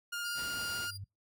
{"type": "tone with vibrato", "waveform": "sawtooth", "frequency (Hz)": 1413, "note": "F6", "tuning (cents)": 20, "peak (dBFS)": -32, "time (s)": [0.12, 0.91], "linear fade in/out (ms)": 10, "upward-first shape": "sine", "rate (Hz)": 16, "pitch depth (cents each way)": 12}
{"type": "tone with tremolo", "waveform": "sawtooth", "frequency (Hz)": 4800, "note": "D8", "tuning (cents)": 37, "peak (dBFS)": -38, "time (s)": [0.24, 0.98], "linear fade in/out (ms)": 20, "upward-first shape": "square", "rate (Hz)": 2.8, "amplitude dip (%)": 30}
{"type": "noise", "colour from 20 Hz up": "pink", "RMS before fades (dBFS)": -47, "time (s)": [0.34, 0.89], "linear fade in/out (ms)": 50}
{"type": "tone with exponential growth", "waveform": "sine", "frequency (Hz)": 98, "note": "G2", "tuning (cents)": 0, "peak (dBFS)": -38, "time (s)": [0.53, 1.04], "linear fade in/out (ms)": 5, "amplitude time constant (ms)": 110}
{"effects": ["noise-tail reverb RT60 0.2 s tail -25 dB re dry", "high-pass 60 Hz 12 dB/octave"]}